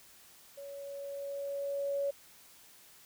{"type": "tone with level ramp", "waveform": "sine", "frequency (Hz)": 561, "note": "C#5", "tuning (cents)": 21, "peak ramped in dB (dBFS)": [-43, -29], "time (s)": [0.57, 2.11], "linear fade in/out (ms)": 10, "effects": ["white hiss -58 dBFS RMS until 3.05 s"]}